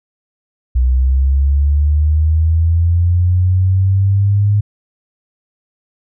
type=linear sweep; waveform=sine; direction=up; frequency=61.74 to 103.83 Hz; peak=-9 dBFS; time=0.75-4.61 s; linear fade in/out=10 ms; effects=none